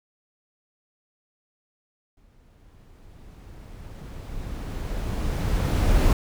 brown noise with exponential growth, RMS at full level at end -17 dBFS, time 2.17-6.13 s, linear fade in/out 2 ms, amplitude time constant 860 ms, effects none

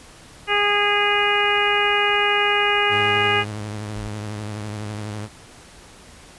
harmonic tone, 410.8 Hz, G#4, 19 cents flat, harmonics 1 / 2 / 3 / 4 / 5 / 6 / 7, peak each -24 / -24 / -24 / -24 / -24 / -24 / -24 dBFS, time 0.47-3.45 s, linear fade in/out 50 ms
sawtooth tone with vibrato, 105.6 Hz, G#2, 29 cents sharp, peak -24 dBFS, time 2.89-5.29 s, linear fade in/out 50 ms, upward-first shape sine, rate 12 Hz, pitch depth 50 cents each way
triangle tone, 46.77 Hz, F#1, 19 cents sharp, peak -30 dBFS, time 3.96-4.08 s, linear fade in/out 0 ms
effects pink hiss -45 dBFS RMS until 6.38 s + resampled to 24000 Hz

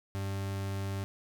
40% pulse tone, 98 Hz, G2, in tune, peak -32 dBFS, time 0.15-1.04 s, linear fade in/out 0 ms, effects none

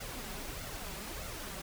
pink noise with flanger, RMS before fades -42 dBFS, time 0-1.62 s, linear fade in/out 10 ms, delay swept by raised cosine 1.4 to 5.3 ms, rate 1.6 Hz, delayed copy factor +0.6, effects none

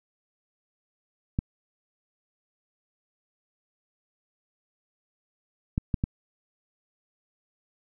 clicks, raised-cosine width 5 ms, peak -12 dBFS, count 4, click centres 1.389 / 5.779 / 5.942 / 6.039 s, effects none

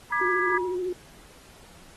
sine tone with tremolo, 964 Hz, B5, 42 cents flat, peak -30 dBFS, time 0.1-0.76 s, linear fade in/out 10 ms, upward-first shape sine, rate 2.7 Hz, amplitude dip 75%
sine chord, G# diminished, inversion second, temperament just, 1196.1 / 1661.2 / 1993.5 Hz, D6 / G#6 / B6, +31 / 0 / +16 cents, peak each -27 / -26 / -31 dBFS, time 0.12-0.58 s, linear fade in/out 5 ms
sine tone with vibrato, 363.3 Hz, F#4, 32 cents flat, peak -26 dBFS, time 0.21-0.93 s, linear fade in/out 5 ms, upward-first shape sine, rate 14 Hz, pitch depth 47 cents each way
effects pink hiss -52 dBFS RMS until 1.96 s + AAC 32 kbps

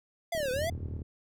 square linear two-way sweep, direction down then up, 695 to 492.5 to 695 Hz, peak -30 dBFS, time 0.32-0.7 s, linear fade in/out 5 ms, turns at 0.51 s
click train, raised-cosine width 3 ms, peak -30 dBFS, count 26, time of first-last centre 0.35-1.018 s, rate 37.4 Hz
triangle chord, E suspended second, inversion none, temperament equal, 82.41 / 92.5 / 123.47 Hz, E2 / F#2 / B2, 0 / 0 / 0 cents, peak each -35 / -40 / -41 dBFS, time 0.54-1.03 s, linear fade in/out 20 ms
effects none

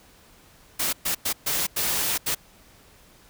white noise bursts at uneven times, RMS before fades -25 dBFS, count 6, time 0.79-0.93 / 1.05-1.15 / 1.25-1.33 / 1.46-1.67 / 1.76-2.18 / 2.26-2.35 s, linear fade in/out 10 ms, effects pink hiss -54 dBFS RMS until 3.29 s

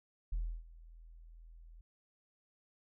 sine tone with ADSR envelope, 41.14 Hz, E1, 3 cents flat, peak -30 dBFS, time 0.32-1.81 s, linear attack 9 ms, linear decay 300 ms, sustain -22 dB, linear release 4 ms, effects tanh soft clip ceiling -30 dBFS

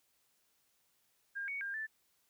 sine tone with pitch steps, 1610 / 2232 / 1603 / 1759 Hz, G6 / C#7 / G6 / A6, +46 / +11 / +38 / -1 cents, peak -37 dBFS, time 1.35-1.87 s, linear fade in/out 20 ms, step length 130 ms, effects white hiss -75 dBFS RMS until 2.29 s

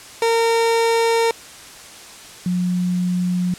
30% pulse / sine tone pair in turn, 458.9 / 179.71 Hz, A#4 / F3, -27 / +50 cents, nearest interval octave + major third, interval 1623 cents, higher first, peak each -12 / -17 dBFS, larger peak first, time 0.22-1.31 / 2.46-3.54 s, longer first, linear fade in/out 2 ms, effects white hiss -39 dBFS RMS until 3.58 s + low-pass 9000 Hz 12 dB/octave

